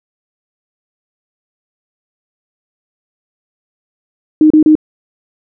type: tone bursts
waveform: sine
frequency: 308.8 Hz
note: D#4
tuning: 13 cents flat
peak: -3 dBFS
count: 3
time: 4.41-4.753 s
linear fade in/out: 2 ms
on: 93 ms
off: 32 ms
effects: none